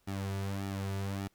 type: tone with flanger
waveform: sawtooth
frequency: 98 Hz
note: G2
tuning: in tune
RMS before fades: -36 dBFS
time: 0.07-1.28 s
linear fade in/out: 10 ms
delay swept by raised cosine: 1.9 to 3.8 ms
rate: 1.7 Hz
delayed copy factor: -0.75
effects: pink hiss -72 dBFS RMS until 1.34 s